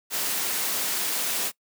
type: noise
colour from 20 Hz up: white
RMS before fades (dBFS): -27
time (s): 0.1-1.52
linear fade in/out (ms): 50
effects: noise-tail reverb RT60 0.1 s tail -22 dB re dry + high-pass 200 Hz 12 dB/octave